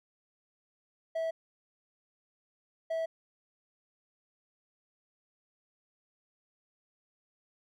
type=tone pair in turn; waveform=triangle; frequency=652 / 652 Hz; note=E5 / E5; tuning=-19 / -19 cents; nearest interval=unison; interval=0 cents; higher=neither; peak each=-28 dBFS; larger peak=neither; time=1.15-1.31 / 2.9-3.06 s; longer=neither; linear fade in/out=10 ms; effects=none